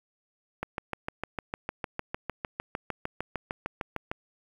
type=click train; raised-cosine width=0.5 ms; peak=-16 dBFS; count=24; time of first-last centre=0.63-4.115 s; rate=6.6 Hz; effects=8-bit